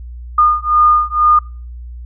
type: beating tone pair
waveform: sine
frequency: 1218 / 1220.1 Hz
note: D#6 / D#6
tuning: -37 / -34 cents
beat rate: 2.1 Hz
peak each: -12 dBFS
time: 0.38-1.39 s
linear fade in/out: 5 ms
effects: noise-tail reverb RT60 0.4 s tail -23 dB re dry + added 60 Hz sine -27 dBFS peak until 2.05 s